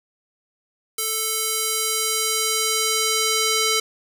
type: tone with band-pass filter sweep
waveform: square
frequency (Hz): 440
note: A4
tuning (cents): 0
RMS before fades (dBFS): -22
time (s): 0.98-3.8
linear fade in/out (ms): 5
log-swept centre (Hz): 12000 to 5500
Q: 0.76
effects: 7-bit